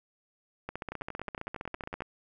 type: two click trains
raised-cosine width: 0.5 ms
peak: -21 / -23 dBFS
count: 21 / 13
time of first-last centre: 0.69-2.006 / 0.92-2.021 s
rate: 15.2 / 10.9 Hz
effects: none